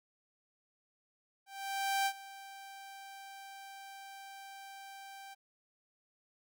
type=tone with ADSR envelope; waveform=sawtooth; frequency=784 Hz; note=G5; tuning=in tune; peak=-25 dBFS; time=1.46-5.35 s; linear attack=600 ms; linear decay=67 ms; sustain=-19 dB; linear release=20 ms; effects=none